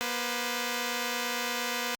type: tone pair together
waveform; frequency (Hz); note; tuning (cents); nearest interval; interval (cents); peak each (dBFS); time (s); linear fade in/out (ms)
5% pulse; 239.7 / 508; A#3 / B4; +48 / +49; octave + minor second; 1301; -21; 0.01-1.95; 0
effects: Opus 48 kbps